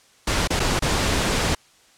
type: noise with dropouts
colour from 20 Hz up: pink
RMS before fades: -21 dBFS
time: 0.27-1.55 s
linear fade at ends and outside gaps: 5 ms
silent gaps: 0.475-0.503 / 0.596-0.6 / 0.793-0.821 s
effects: white hiss -55 dBFS RMS until 1.97 s + low-pass 8000 Hz 12 dB/octave